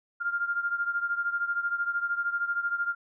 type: beating tone pair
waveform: sine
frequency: 1396.9 / 1409.9 Hz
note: F6 / F6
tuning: 0 / +16 cents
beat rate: 13 Hz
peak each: -28 / -32 dBFS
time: 0.2-2.95 s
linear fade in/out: 20 ms
effects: none